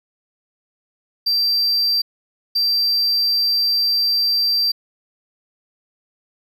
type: tone bursts at uneven times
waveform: triangle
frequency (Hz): 4700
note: D8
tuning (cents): +1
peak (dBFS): -14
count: 2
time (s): 1.26-2.02 / 2.55-4.72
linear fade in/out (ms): 10
effects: none